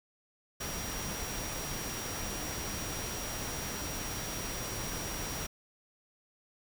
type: tone in noise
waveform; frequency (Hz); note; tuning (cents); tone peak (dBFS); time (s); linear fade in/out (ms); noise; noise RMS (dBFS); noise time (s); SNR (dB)
sine; 5700; F8; +34; -43; 0.6-5.47; 10; pink; -38; 0.6-5.47; -8
effects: none